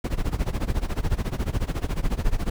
brown noise with tremolo, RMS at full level -21 dBFS, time 0.04-2.5 s, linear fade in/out 5 ms, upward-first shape sine, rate 14 Hz, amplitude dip 90%, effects none

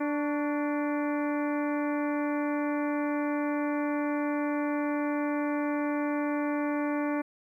harmonic tone with a mistuned harmonic, 293.7 Hz, D4, in tune, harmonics 1 / 2 / 3 / 4 / 5 / 6 / 7 / 8, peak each -28 / -34 / -38 / -40 / -42 / -44 / -45 / -46 dBFS, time 0-7.22 s, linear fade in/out 10 ms, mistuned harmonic 4, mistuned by -58 cents, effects 11-bit

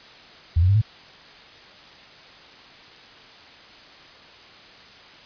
sine tone with pitch steps, 82.8 / 90.82 / 99.61 / 109.26 Hz, E2 / F#2 / G2 / A2, +8 / -32 / +28 / -12 cents, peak -14 dBFS, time 0.56-0.816 s, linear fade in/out 10 ms, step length 64 ms, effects white hiss -46 dBFS RMS until 5.25 s + resampled to 11025 Hz

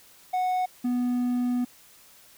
triangle tone pair in turn, 736 / 246.1 Hz, F#5 / B3, -9 / -6 cents, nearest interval octave + perfect fifth, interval 1897 cents, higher first, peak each -21 dBFS, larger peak neither, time 0.33-0.66 / 0.84-1.65 s, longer second, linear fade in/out 10 ms, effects white hiss -54 dBFS RMS until 2.37 s

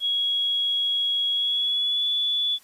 sine tone with pitch glide, 3322 to 3441 Hz, G#7 to A7, 0 to -39 cents, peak -21 dBFS, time 0-2.59 s, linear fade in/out 50 ms, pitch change +61 cents, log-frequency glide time 1.32-2.07 s, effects white hiss -55 dBFS RMS until 2.63 s + resampled to 32000 Hz

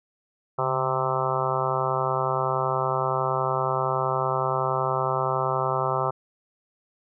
harmonic tone with a mistuned harmonic, 130.7 Hz, C3, 1 cent flat, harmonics 1 / 3 / 4 / 5 / 6 / 7 / 8 / 9 / 10, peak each -31 / -31 / -31 / -31 / -31 / -31 / -31 / -31 / -31 dBFS, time 0.58-6.11 s, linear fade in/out 10 ms, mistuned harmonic 1, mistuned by +78 cents, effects none

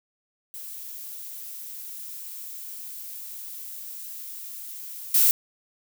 violet noise with level steps, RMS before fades -38 / -18 dBFS, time 0.54-5.31 s, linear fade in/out 0 ms, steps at 5.14 s, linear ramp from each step 5 ms, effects none

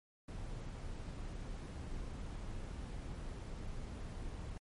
brown noise, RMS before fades -44 dBFS, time 0.28-4.58 s, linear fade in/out 5 ms, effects MP3 48 kbps

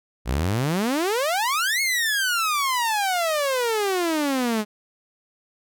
sawtooth exponential two-way sweep, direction up then down, 55 to 2200 to 206.4 Hz, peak -17 dBFS, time 0.25-4.65 s, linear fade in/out 50 ms, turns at 1.81 s, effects none

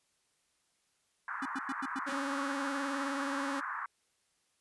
pink band-pass noise, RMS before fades -39 dBFS, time 1.28-3.86 s, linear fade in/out 2 ms, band 990 to 1700 Hz, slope 48 dB/octave
square tone bursts, 269.4 Hz, C#4, 49 cents flat, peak -36 dBFS, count 6, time 1.42-2.126 s, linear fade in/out 5 ms, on 36 ms, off 98 ms
sawtooth tone with vibrato, 277.2 Hz, C#4, in tune, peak -31 dBFS, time 2.06-3.61 s, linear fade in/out 20 ms, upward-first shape sine, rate 19 Hz, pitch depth 42 cents each way
effects white hiss -75 dBFS RMS until 4.6 s + resampled to 24000 Hz

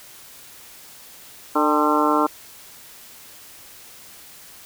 harmonic tone with a mistuned harmonic, 149.9 Hz, D3, 36 cents sharp, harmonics 2 / 3 / 4 / 5 / 6 / 7 / 8 / 9, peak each -21 / -25 / -26 / -27 / -25 / -22 / -27 / -24 dBFS, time 1.55-2.27 s, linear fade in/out 10 ms, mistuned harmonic 5, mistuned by +86 cents, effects white hiss -44 dBFS RMS until 4.65 s

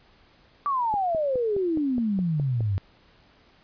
sine exponential sweep, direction down, 1173 to 92.5 Hz, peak -22 dBFS, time 0.66-2.78 s, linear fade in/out 0 ms
click train, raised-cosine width 2 ms, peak -22 dBFS, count 9, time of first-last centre 0.94-2.607 s, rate 4.8 Hz
effects pink hiss -58 dBFS RMS until 3.63 s + resampled to 11025 Hz

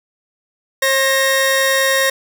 sawtooth tone pair together, 537 / 1864.7 Hz, C5 / A#6, +45 / 0 cents, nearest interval octave + minor seventh, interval 2155 cents, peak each -12 dBFS, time 0.82-2.1 s, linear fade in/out 5 ms, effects none

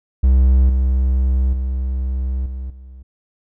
triangle tone with level steps, 64.6 Hz, C2, 21 cents flat, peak -7 / -11 / -16 / -22 / -33 dBFS, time 0.23-3.03 s, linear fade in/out 10 ms, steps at 0.69 / 1.53 / 2.46 / 2.7 s, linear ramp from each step 2 ms, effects none

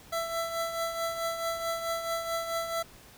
25% pulse tone with tremolo, 666 Hz, E5, 18 cents sharp, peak -24 dBFS, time 0.12-2.83 s, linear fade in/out 10 ms, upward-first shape triangle, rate 4.6 Hz, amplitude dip 60%, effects pink hiss -53 dBFS RMS until 3.17 s

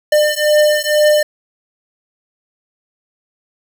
square beating tone pair, 600 / 602.1 Hz, D5 / D5, +37 / +43 cents, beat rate 2.1 Hz, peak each -14 dBFS, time 0.12-1.23 s, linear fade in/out 5 ms, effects none

